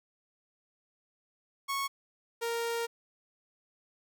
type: tone pair in turn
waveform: sawtooth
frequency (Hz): 1103 / 465.4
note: C#6 / A#4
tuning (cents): -9 / -3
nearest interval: octave + minor third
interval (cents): 1494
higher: first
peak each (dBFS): -27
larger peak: neither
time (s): 1.68-1.88 / 2.41-2.87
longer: second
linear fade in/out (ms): 20
effects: none